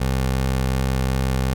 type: tone with vibrato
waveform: 20% pulse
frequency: 65.41 Hz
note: C2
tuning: in tune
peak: -14 dBFS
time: 0-1.54 s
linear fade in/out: 10 ms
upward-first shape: sine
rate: 2.7 Hz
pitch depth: 10 cents each way
effects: none